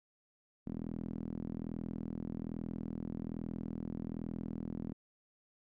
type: tone with band-pass filter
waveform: sawtooth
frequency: 41.2 Hz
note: E1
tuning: in tune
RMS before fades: -41 dBFS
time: 0.66-4.93 s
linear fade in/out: 10 ms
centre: 230 Hz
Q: 2.7
effects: none